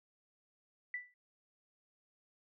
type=tone with exponential decay; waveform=sine; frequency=1975.5 Hz; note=B6; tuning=in tune; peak=-34 dBFS; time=0.94-1.14 s; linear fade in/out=2 ms; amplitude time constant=43 ms; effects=none